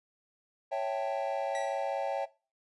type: chord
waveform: triangle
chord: A dominant seventh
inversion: first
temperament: equal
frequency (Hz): 554.4 / 659.3 / 784 / 880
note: C#5 / E5 / G5 / A5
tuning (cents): 0 / 0 / 0 / 0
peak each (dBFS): -32 / -33 / -33 / -38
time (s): 0.71-2.26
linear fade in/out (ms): 20
type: tone with exponential decay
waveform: sawtooth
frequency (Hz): 1946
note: B6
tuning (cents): -26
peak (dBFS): -34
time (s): 1.55-2.01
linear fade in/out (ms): 0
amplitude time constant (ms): 100
effects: noise-tail reverb RT60 0.3 s tail -18 dB re dry + resampled to 24000 Hz